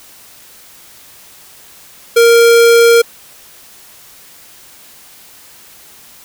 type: tone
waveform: square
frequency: 466.2 Hz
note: A#4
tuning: in tune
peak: -5 dBFS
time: 2.16-3.02 s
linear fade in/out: 10 ms
effects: white hiss -40 dBFS RMS until 6.24 s